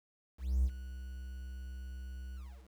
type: tone with ADSR envelope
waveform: triangle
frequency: 64 Hz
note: C2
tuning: 38 cents flat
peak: -22 dBFS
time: 0.38-2.7 s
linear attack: 260 ms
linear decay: 58 ms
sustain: -17 dB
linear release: 340 ms
effects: tanh soft clip ceiling -21 dBFS + 10-bit

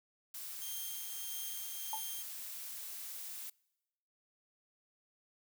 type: noise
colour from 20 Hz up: blue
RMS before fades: -45 dBFS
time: 0.34-3.5 s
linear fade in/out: 5 ms
type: tone with tremolo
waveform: 5% pulse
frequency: 3195 Hz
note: G7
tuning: 32 cents sharp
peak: -32 dBFS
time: 0.61-2.23 s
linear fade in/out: 10 ms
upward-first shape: triangle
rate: 1.6 Hz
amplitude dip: 50%
type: tone with exponential decay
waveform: sine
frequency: 880 Hz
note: A5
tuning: in tune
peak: -33 dBFS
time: 1.93-2.05 s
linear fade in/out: 2 ms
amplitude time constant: 24 ms
effects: noise-tail reverb RT60 1.0 s tail -26 dB re dry

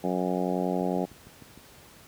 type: harmonic tone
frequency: 91.1 Hz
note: F#2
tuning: 26 cents flat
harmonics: 2 / 3 / 4 / 5 / 6 / 7 / 8 / 9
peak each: -30 / -32 / -33 / -34 / -35 / -35 / -36 / -37 dBFS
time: 0.03-1.06 s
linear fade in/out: 20 ms
type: click train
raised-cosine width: 3 ms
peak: -34 dBFS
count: 6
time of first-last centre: 0.81-1.576 s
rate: 6.53 Hz
effects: pink hiss -52 dBFS RMS until 2.07 s + high-pass 60 Hz 12 dB/octave

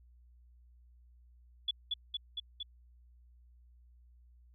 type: tone with echo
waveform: sine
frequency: 3425 Hz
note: A7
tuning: 47 cents flat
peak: -29 dBFS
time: 1.68-1.71 s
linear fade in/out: 5 ms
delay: 230 ms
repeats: 4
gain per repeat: -2 dB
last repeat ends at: 2.63 s
effects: added 60 Hz sine -58 dBFS peak until 4.54 s

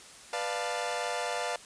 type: chord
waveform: sawtooth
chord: B half-diminished seventh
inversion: none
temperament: equal with one note detuned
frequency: 493.9 / 594.2 / 698.5 / 880 Hz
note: B4 / D5 / F5 / A5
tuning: 0 / +20 / 0 / 0 cents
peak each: -33 / -33 / -31 / -34 dBFS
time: 0.33-1.56 s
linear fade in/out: 2 ms
effects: white hiss -50 dBFS RMS until 1.65 s + resampled to 22050 Hz

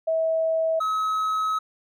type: tone pair in turn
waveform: sine / triangle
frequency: 647 / 1281 Hz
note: E5 / E6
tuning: -32 / -50 cents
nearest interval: octave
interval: 1182 cents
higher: second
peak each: -20 dBFS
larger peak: neither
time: 0.07-0.8 / 0.8-1.59 s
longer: second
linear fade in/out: 10 ms
effects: none

